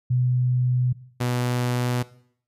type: tone pair in turn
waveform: sine / sawtooth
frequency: 125.2 / 123.12 Hz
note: B2 / B2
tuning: +24 / -5 cents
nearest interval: unison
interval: 29 cents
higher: first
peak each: -18 dBFS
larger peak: neither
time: 0.1-0.93 / 1.2-2.03 s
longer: neither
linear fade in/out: 10 ms
effects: noise-tail reverb RT60 0.6 s tail -18 dB re dry + resampled to 32000 Hz